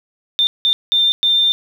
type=tone bursts at uneven times; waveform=sine; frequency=3594 Hz; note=A7; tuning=36 cents sharp; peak=-11 dBFS; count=4; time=0.39-0.47 / 0.65-0.73 / 0.92-1.12 / 1.23-1.52 s; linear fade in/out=0 ms; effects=7-bit